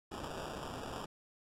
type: noise with sample-and-hold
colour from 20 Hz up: blue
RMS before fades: -43 dBFS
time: 0.11-1.06 s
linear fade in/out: 10 ms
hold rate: 2100 Hz
effects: low-pass 10000 Hz 12 dB/octave